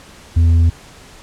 sine tone with tanh clipping, 83.3 Hz, E2, 19 cents sharp, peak -9 dBFS, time 0.36-0.7 s, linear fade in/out 10 ms, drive 4 dB, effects pink hiss -41 dBFS RMS until 1.22 s + low-pass 9000 Hz 12 dB/octave

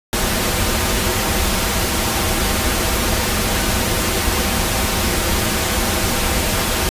pink noise with comb filter, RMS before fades -18 dBFS, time 0.13-6.89 s, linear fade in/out 0 ms, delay 7 ms, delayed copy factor -0.55, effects resampled to 32000 Hz

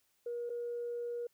sine tone with dropouts, 477.1 Hz, A#4, 40 cents sharp, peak -35 dBFS, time 0.26-1.27 s, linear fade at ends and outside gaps 5 ms, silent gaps 0.495-0.5 s, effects tanh soft clip ceiling -31 dBFS + white hiss -75 dBFS RMS until 1.33 s

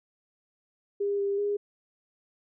sine tone with pitch steps, 403.7 / 399.4 / 409.2 Hz, G#4 / G4 / G#4, -49 / +32 / -26 cents, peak -25 dBFS, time 1-1.57 s, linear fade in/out 10 ms, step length 190 ms, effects none

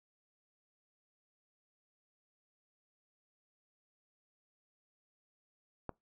click, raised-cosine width 1 ms, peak -25 dBFS, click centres 5.893 s, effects noise-tail reverb RT60 0.2 s tail -24 dB re dry

